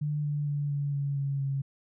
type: tone with pitch steps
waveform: sine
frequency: 148.7 / 146.74 / 144.8 / 142.89 / 141 / 139.14 / 137.31 Hz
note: D3 / D3 / D3 / D3 / C#3 / C#3 / C#3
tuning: +22 / -1 / -24 / -47 / +30 / +7 / -16 cents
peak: -27 dBFS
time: 0.01-1.62 s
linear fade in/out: 10 ms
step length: 230 ms
effects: none